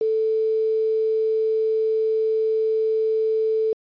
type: tone with quantisation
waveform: sine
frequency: 440 Hz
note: A4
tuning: in tune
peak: -18 dBFS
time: 0.01-3.73 s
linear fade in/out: 2 ms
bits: 7
effects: resampled to 11025 Hz